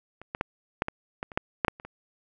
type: clicks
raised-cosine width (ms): 0.5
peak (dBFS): -28 / -16 / -11 / -9 / -15 / -17 / -27 / -9 / -7 / -7 / -29 / -26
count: 12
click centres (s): 0.216 / 0.349 / 0.411 / 0.821 / 0.884 / 1.229 / 1.318 / 1.375 / 1.648 / 1.682 / 1.799 / 1.85
effects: none